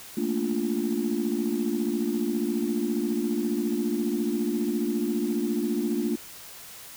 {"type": "chord", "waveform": "sine", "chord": "Bb major seventh", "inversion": "third", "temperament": "just", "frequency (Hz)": [218.5, 233.1, 291.4, 349.6], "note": ["A3", "Bb3", "D4", "F4"], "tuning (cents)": [-12, 0, -13, 2], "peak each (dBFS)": -29, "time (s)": [0.17, 6.16], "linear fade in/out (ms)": 5, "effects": ["tanh soft clip ceiling -16 dBFS", "white hiss -44 dBFS RMS until 6.96 s"]}